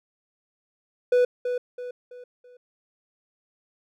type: tone with echo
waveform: triangle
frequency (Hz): 493.9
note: B4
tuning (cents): 0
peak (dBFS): -14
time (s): 1.12-1.25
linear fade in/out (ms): 5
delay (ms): 330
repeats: 4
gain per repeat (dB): -8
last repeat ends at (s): 2.57
effects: none